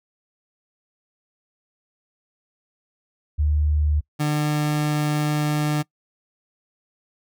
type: tone pair in turn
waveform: sine / 30% pulse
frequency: 74.9 / 149.8 Hz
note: D2 / D3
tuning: +35 / +35 cents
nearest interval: octave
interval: 1200 cents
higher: second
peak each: -17 dBFS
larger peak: neither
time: 3.38-4.01 / 4.19-5.83 s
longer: second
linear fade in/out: 20 ms
effects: noise-tail reverb RT60 0.1 s tail -23 dB re dry